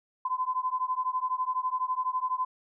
sine beating tone pair, 1014 / 1026 Hz, B5 / C6, +45 / -34 cents, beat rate 12 Hz, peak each -30 dBFS, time 0.25-2.45 s, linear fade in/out 5 ms, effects none

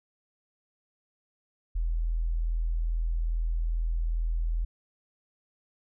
sine tone, 41.2 Hz, E1, in tune, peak -25 dBFS, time 1.75-4.65 s, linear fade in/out 10 ms, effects none

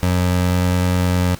25% pulse tone, 89.9 Hz, F#2, 49 cents flat, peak -11 dBFS, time 0.03-1.35 s, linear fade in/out 0 ms, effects pink hiss -40 dBFS RMS until 1.39 s + Opus 48 kbps

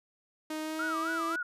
sawtooth tone with pitch glide, 311.1 to 329.6 Hz, D#4 to E4, 0 to 0 cents, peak -30 dBFS, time 0.5-1.36 s, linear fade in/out 5 ms, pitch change +100 cents, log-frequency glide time 0.62-1.2 s
sine tone with vibrato, 1318.5 Hz, E6, in tune, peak -31 dBFS, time 0.79-1.43 s, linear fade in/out 5 ms, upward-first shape sine, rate 3.8 Hz, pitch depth 200 cents each way
effects resampled to 32000 Hz

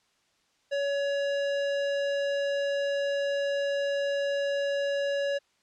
sine tone with hard clipping, 563 Hz, C#5, 27 cents sharp, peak -28 dBFS, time 0.71-5.39 s, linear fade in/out 20 ms, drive 16 dB, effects white hiss -69 dBFS RMS until 5.62 s + low-pass 6000 Hz 12 dB/octave

